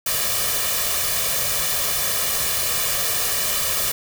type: noise with comb filter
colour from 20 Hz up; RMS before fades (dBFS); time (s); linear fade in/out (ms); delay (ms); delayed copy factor
white; -22; 0.06-3.92; 5; 1.7; +0.7
effects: none